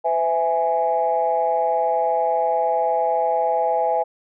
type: chord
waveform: sine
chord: E major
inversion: second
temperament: equal with one note detuned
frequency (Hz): 506.9 / 659.3 / 830.6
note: B4 / E5 / G#5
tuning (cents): +45 / 0 / 0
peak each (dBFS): -23 / -21 / -20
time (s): 0.04-4.04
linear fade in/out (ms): 20
effects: tanh soft clip ceiling -9 dBFS